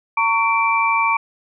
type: tone cluster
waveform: sine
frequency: 910 / 1122 / 2343 Hz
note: A#5 / C#6 / D7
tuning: -42 / +21 / -5 cents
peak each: -19 dBFS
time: 0.17-1.17 s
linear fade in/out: 5 ms
effects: none